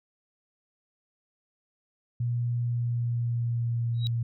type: tone with pitch glide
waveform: sine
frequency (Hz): 120 to 117.19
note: B2 to A#2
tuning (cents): -49 to +10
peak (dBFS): -25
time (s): 2.2-4.23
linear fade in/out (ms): 5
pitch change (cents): -41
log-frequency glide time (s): 2.6-3.97
type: tone with exponential growth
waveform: sine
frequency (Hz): 3841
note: B7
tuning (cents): -49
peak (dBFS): -28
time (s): 3.94-4.07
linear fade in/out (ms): 0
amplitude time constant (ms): 27
effects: none